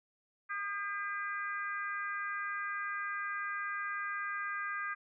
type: harmonic tone with a mistuned harmonic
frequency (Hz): 401.8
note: G4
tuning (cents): +43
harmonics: 3 / 4 / 5 / 6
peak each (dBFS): -39 / -38 / -43 / -50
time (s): 0.49-4.95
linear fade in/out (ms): 20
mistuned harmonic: 3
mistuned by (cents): +26
effects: none